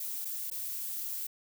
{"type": "noise with dropouts", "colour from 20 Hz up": "violet", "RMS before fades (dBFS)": -37, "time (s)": [0, 1.27], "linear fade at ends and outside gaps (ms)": 5, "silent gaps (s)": [[0.248, 0.252], [0.502, 0.513]], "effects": []}